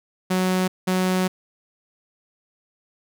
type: tone bursts at uneven times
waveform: sawtooth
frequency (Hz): 185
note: F#3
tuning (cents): 0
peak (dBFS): -15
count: 2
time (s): 0.3-0.68 / 0.87-1.28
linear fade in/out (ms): 10
effects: none

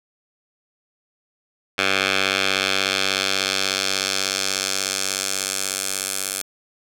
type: tone with band-pass filter sweep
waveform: 10% pulse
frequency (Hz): 96.5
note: G2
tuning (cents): -27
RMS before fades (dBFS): -23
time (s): 1.78-6.42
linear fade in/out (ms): 5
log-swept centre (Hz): 2600 to 9600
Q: 1.2
effects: none

